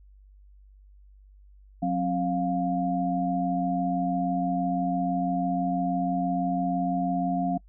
sine tone cluster, 181.4 / 267.5 / 701 Hz, F#3 / C4 / F5, -34 / +38 / +6 cents, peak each -28 dBFS, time 1.82-7.58 s, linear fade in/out 10 ms, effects noise-tail reverb RT60 0.1 s tail -25 dB re dry + added 49 Hz sine -50 dBFS peak until 7.68 s

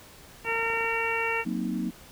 harmonic tone, 456.5 Hz, A#4, 36 cents flat, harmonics 1 / 2 / 3 / 4 / 5 / 6, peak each -32 / -32 / -35 / -33 / -32 / -31 dBFS, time 0.44-1.45 s, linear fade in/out 50 ms
click train, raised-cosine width 1 ms, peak -30 dBFS, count 12, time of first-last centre 0.45-0.844 s, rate 27.9 Hz
sine chord, C half-diminished seventh, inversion second, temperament equal, 185 / 233.1 / 261.6 / 311.1 Hz, Gb3 / Bb3 / C4 / Eb4, 0 / 0 / 0 / 0 cents, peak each -32 / -31 / -34 / -34 dBFS, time 1.45-1.91 s, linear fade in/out 20 ms
effects pink hiss -50 dBFS RMS until 2.11 s

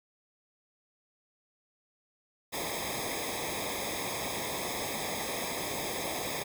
pink noise with comb filter, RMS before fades -35 dBFS, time 2.52-6.44 s, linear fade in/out 20 ms, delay 0.69 ms, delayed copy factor -1, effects none

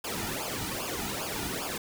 pink noise with flanger, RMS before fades -34 dBFS, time 0.04-1.78 s, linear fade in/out 5 ms, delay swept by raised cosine 0.5 to 1.9 ms, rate 2.5 Hz, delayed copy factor -0.85, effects none

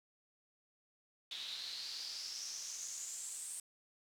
pink noise with band-pass filter sweep, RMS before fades -45 dBFS, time 1.31-3.6 s, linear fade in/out 2 ms, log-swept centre 3600 to 8700 Hz, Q 6.1, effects none

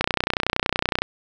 click train, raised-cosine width 0.3 ms, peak -3 dBFS, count 32, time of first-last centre 0.01-1.02 s, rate 30.7 Hz, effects none

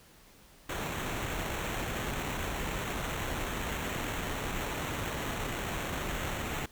pink noise with sample-and-hold, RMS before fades -35 dBFS, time 0.69-6.66 s, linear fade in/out 5 ms, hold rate 4900 Hz, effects pink hiss -58 dBFS RMS until 6.71 s

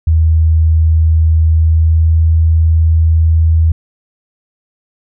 sine tone with pitch glide, 80.1 to 80.84 Hz, E2 to E2, -49 to -33 cents, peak -6 dBFS, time 0.07-3.72 s, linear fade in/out 5 ms, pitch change +16 cents, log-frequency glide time 1.52-2.15 s, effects none

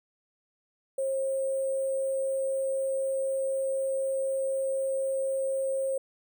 sine tone with sample-and-hold, 536 Hz, C5, 42 cents sharp, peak -26 dBFS, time 0.98-5.98 s, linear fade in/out 5 ms, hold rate 8820 Hz, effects none

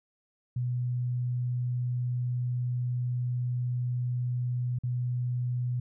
sine tone with dropouts, 123.47 Hz, B2, in tune, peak -27 dBFS, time 0.56-5.8 s, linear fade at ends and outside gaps 5 ms, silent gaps 4.788-4.835 s, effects none

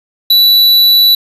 square tone, 3951 Hz, B7, in tune, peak -5 dBFS, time 0.3-1.15 s, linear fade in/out 5 ms, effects resampled to 32000 Hz + 7-bit

